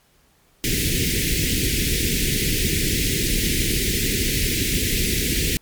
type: band-stop noise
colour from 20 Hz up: pink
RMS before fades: -21 dBFS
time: 0.64-5.57 s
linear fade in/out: 0 ms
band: 440 to 1900 Hz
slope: 48 dB/octave
effects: pink hiss -59 dBFS RMS until 5.61 s + MP3 96 kbps